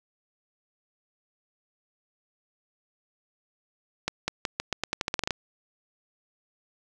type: accelerating click train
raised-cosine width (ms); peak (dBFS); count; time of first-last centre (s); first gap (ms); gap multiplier
0.2; -9; 14; 4.08-5.307; 200; 0.86
effects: none